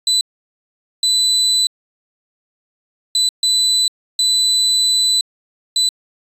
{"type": "tone bursts at uneven times", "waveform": "35% pulse", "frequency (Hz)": 3997, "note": "B7", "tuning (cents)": 20, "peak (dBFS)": -10, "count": 6, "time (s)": [[0.07, 0.21], [1.03, 1.67], [3.15, 3.29], [3.43, 3.88], [4.19, 5.21], [5.76, 5.89]], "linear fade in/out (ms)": 2, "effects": ["resampled to 32000 Hz"]}